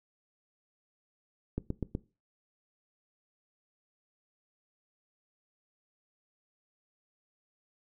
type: click train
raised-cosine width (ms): 3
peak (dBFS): -19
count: 4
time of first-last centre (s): 1.58-1.951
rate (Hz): 8.09
effects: noise-tail reverb RT60 0.3 s tail -19 dB re dry